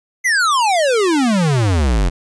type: exponential sweep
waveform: square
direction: down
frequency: 2100 to 41.3 Hz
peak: -13 dBFS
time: 0.24-2.1 s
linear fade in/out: 20 ms
effects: resampled to 22050 Hz